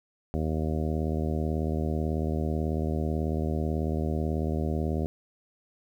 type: harmonic tone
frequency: 78.2 Hz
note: D#2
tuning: 9 cents sharp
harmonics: 1 / 2 / 3 / 4 / 5 / 6 / 7 / 8 / 9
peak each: -29 / -32 / -33 / -37 / -36 / -42 / -40 / -42 / -42 dBFS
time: 0.34-5.06 s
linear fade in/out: 0 ms
effects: 10-bit